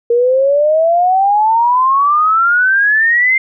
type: exponential sweep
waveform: sine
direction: up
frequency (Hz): 466.2 to 2111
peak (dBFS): -8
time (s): 0.1-3.38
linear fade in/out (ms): 5
effects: none